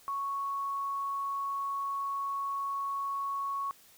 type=tone; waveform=sine; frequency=1108.7 Hz; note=C#6; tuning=in tune; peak=-31 dBFS; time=0.08-3.71 s; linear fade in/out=0 ms; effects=white hiss -59 dBFS RMS until 3.97 s